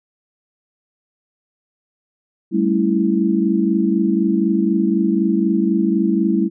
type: chord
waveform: sine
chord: A dominant seventh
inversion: third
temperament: equal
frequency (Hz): 196 / 220 / 277.2 / 329.6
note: G3 / A3 / C#4 / E4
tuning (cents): 0 / 0 / 0 / 0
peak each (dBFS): -18 / -20 / -24 / -18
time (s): 2.51-6.5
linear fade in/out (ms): 50
effects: none